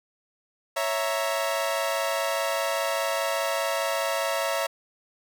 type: chord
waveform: sawtooth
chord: A# diminished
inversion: first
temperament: equal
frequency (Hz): 554.4 / 659.3 / 932.3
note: C#5 / E5 / A#5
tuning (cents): 0 / 0 / 0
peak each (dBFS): -25 / -24 / -28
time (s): 0.76-4.67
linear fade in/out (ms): 10
effects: none